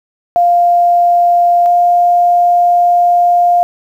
sine tone pair in turn, 698.5 / 702.5 Hz, F5 / F5, 0 / +10 cents, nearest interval unison, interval 10 cents, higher second, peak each -6 dBFS, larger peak neither, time 0.36-1.66 / 1.66-3.63 s, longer second, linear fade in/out 0 ms, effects 7-bit

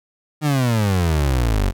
30% pulse exponential sweep, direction down, 155.56 to 44.69 Hz, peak -13 dBFS, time 0.41-1.73 s, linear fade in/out 50 ms, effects none

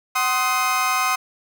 30% pulse chord, C diminished, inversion second, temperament just, 753.5 / 1046.5 / 1255.8 Hz, Gb5 / C6 / Eb6, +31 / 0 / +16 cents, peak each -23 / -20 / -19 dBFS, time 0.15-1.16 s, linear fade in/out 10 ms, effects none

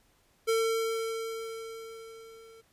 square tone with level ramp, 451 Hz, A4, 43 cents sharp, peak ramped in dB -24 to -52 dBFS, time 0.47-2.62 s, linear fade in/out 20 ms, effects pink hiss -67 dBFS RMS until 2.72 s + resampled to 32000 Hz

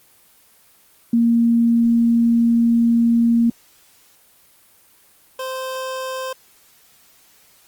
sine / 25% pulse tone pair in turn, 233.1 / 520.4 Hz, A#3 / C5, 0 / -9 cents, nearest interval octave + major second, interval 1391 cents, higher second, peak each -12 / -21 dBFS, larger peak first, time 1.13-3.5 / 5.39-6.33 s, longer first, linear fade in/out 5 ms, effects white hiss -53 dBFS RMS until 7.67 s + Opus 24 kbps

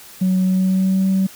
sine tone with pitch glide, 186.1 to 191 Hz, F#3 to G3, +10 to -45 cents, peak -12 dBFS, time 0.21-1.27 s, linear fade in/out 10 ms, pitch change +45 cents, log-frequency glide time 0.45-1.05 s, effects tanh soft clip ceiling -11 dBFS + white hiss -41 dBFS RMS until 1.35 s

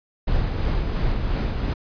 brown noise with tremolo, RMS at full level -21 dBFS, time 0.27-1.74 s, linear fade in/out 10 ms, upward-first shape sine, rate 2.9 Hz, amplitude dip 35%, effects resampled to 11025 Hz

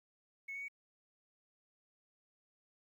sine tone with pitch steps, 2200 / 2226 / 2251 Hz, C#7 / C#7 / C#7, -14 / +7 / +26 cents, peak -40 dBFS, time 0.48-0.684 s, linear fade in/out 10 ms, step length 68 ms, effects tanh soft clip ceiling -37 dBFS + 12-bit

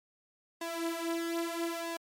sawtooth tone with flanger, 334.7 Hz, E4, 26 cents sharp, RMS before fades -35 dBFS, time 0.61-1.97 s, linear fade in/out 5 ms, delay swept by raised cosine 1.1 to 6.6 ms, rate 0.78 Hz, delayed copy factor +0.75, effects MP3 64 kbps

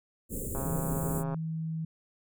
pink band-stop noise, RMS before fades -35 dBFS, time 0.29-1.24 s, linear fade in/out 50 ms, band 550 to 7100 Hz, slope 96 dB/octave
click train, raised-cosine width 1 ms, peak -24 dBFS, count 109, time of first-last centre 0.55-1.344 s, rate 136 Hz
sine tone with pitch glide, 163.2 to 160.77 Hz, E3 to E3, -17 to -43 cents, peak -31 dBFS, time 0.65-1.85 s, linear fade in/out 5 ms, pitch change -26 cents, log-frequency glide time 0.84-1.34 s
effects none

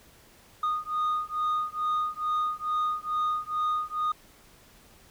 sine beating tone pair, 1232 / 1234.3 Hz, D#6 / D#6, -17 / -14 cents, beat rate 2.3 Hz, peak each -27 dBFS, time 0.63-4.12 s, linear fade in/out 5 ms, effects tanh soft clip ceiling -23 dBFS + pink hiss -56 dBFS RMS until 5.1 s

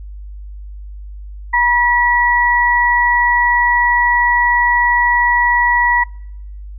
sine tone pair together, 963 / 1940 Hz, B5 / B6, -44 / -31 cents, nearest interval octave, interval 1213 cents, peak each -13 dBFS, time 1.53-6.04 s, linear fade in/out 10 ms, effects noise-tail reverb RT60 0.8 s tail -26 dB re dry + added 50 Hz sine -28 dBFS peak until 6.78 s

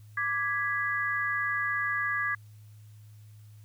sine chord, G# diminished, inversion second, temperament equal, 1174.7 / 1661.2 / 1975.5 Hz, D6 / G#6 / B6, 0 / 0 / 0 cents, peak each -33 / -29 / -33 dBFS, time 0.17-2.35 s, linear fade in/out 5 ms, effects added 106 Hz sine -48 dBFS peak until 3.64 s + white hiss -66 dBFS RMS until 3.64 s

